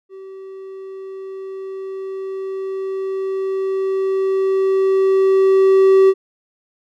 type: tone with level ramp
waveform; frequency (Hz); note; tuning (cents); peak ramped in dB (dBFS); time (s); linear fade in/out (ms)
triangle; 384.3; G4; -34; -31 to -5; 0.09-6.14; 50
effects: none